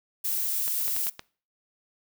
violet noise, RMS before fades -28 dBFS, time 0.24-1.1 s, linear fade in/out 10 ms
clicks, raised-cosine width 0.2 ms, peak -19 dBFS, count 5, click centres 0.679 / 0.88 / 0.965 / 1.069 / 1.194 s
effects noise-tail reverb RT60 0.4 s tail -21 dB re dry

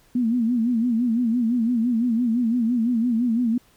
sine tone with vibrato, 235.6 Hz, A#3, 19 cents sharp, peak -18 dBFS, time 0.15-3.58 s, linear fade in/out 5 ms, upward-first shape sine, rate 5.9 Hz, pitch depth 110 cents each way, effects pink hiss -58 dBFS RMS until 3.76 s

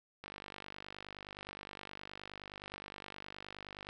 click train, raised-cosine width 0.3 ms, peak -29 dBFS, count 182, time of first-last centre 0.24-3.889 s, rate 49.6 Hz, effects none

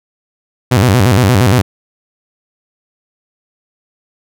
sawtooth tone with vibrato, 110 Hz, A2, in tune, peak -3 dBFS, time 0.71-1.62 s, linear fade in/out 10 ms, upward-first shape square, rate 8.6 Hz, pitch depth 230 cents each way, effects none

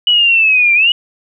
sine linear two-way sweep, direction down then up, 2960 to 2349 to 2960 Hz, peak -7 dBFS, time 0.07-0.92 s, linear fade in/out 2 ms, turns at 0.74 s, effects none

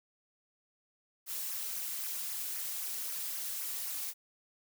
blue noise with flanger, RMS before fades -38 dBFS, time 1.26-4.14 s, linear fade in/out 50 ms, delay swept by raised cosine 0.24 to 3.24 ms, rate 3.8 Hz, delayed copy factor -0.65, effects none

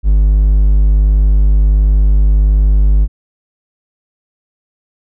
triangle tone, 50.7 Hz, G#1, 41 cents flat, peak -4 dBFS, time 0.03-3.08 s, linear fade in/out 50 ms, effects none

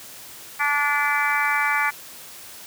harmonic tone, 290 Hz, D4, 22 cents flat, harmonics 3 / 4 / 5 / 6 / 7 / 8, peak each -26 / -26 / -26 / -26 / -26 / -26 dBFS, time 0.59-1.91 s, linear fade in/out 20 ms, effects white hiss -41 dBFS RMS until 2.66 s + high-pass 60 Hz 12 dB/octave

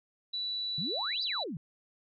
sine tone, 3951 Hz, B7, in tune, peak -32 dBFS, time 0.33-1.44 s, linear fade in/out 10 ms
sine exponential two-way sweep, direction up then down, 138.4 to 5090 to 138.4 Hz, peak -35 dBFS, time 0.78-1.57 s, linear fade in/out 2 ms, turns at 1.23 s
effects none

